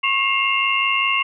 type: tone cluster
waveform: sine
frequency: 1091 / 2130 / 2708 / 2813 Hz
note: C#6 / C7 / E7 / F7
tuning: -28 / +30 / +46 / +12 cents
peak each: -22 dBFS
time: 0.03-1.23 s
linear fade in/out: 10 ms
effects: none